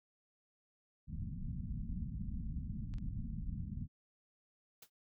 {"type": "low-pass noise", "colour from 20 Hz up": "pink", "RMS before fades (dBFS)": -41, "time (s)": [1.07, 3.88], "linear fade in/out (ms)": 50, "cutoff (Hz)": 230, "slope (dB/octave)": 48}
{"type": "clicks", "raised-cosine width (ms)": 0.2, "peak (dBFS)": [-40, -43], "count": 2, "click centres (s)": [2.939, 2.984]}
{"type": "noise with exponential decay", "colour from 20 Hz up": "white", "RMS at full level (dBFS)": -49, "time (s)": [4.82, 4.9], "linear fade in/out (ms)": 5, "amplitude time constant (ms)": 17}
{"effects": []}